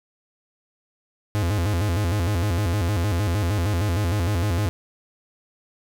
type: tone with vibrato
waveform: 45% pulse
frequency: 94.5 Hz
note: F#2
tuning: 37 cents sharp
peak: -20 dBFS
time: 1.35-4.69 s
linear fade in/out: 0 ms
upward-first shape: square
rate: 6.5 Hz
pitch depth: 180 cents each way
effects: none